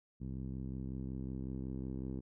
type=tone with low-pass filter sweep; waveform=10% pulse; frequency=65.41 Hz; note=C2; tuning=in tune; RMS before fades=-41 dBFS; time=0.2-2.21 s; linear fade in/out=20 ms; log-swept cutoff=200 to 320 Hz; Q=1.1; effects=none